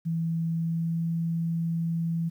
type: tone with pitch glide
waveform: sine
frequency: 164.81 to 166.24 Hz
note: E3 to E3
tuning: 0 to +15 cents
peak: -25 dBFS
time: 0.05-2.3 s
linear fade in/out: 20 ms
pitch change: +15 cents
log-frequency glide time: 0.52-1.06 s
effects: 10-bit